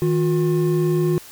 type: tone pair together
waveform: triangle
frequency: 158.2 / 357.6 Hz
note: D#3 / F4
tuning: +29 / +41 cents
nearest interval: octave + major second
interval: 1412 cents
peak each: -17 dBFS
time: 0.02-1.18 s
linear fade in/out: 0 ms
effects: white hiss -42 dBFS RMS until 1.31 s